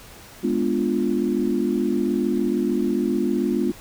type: chord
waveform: sine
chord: G# diminished seventh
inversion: none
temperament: equal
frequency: 207.7 / 246.9 / 293.7 / 349.2 Hz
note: G#3 / B3 / D4 / F4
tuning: 0 / 0 / 0 / 0 cents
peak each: -25 / -24 / -26 / -24 dBFS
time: 0.43-3.72 s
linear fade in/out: 10 ms
effects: pink hiss -44 dBFS RMS until 3.8 s